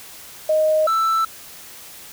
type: tone pair in turn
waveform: sine / triangle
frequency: 622.3 / 1325.5 Hz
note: D#5 / E6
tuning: 0 / +9 cents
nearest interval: octave + minor second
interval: 1309 cents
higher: second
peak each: -14 dBFS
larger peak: neither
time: 0.49-0.87 / 0.87-1.25 s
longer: neither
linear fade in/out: 5 ms
effects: white hiss -40 dBFS RMS until 2.12 s